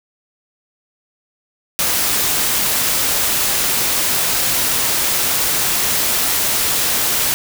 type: noise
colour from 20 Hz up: white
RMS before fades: -17 dBFS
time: 1.79-7.34 s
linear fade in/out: 0 ms
effects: none